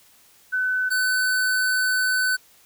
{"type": "tone pair in turn", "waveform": ["sine", "square"], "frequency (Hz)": [1509, 1509], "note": ["F#6", "F#6"], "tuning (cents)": [34, 34], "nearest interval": "unison", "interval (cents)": 0, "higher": "neither", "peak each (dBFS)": -20, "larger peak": "neither", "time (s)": [[0.52, 0.9], [0.9, 2.37]], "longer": "second", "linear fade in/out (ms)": 20, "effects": ["white hiss -55 dBFS RMS until 2.65 s"]}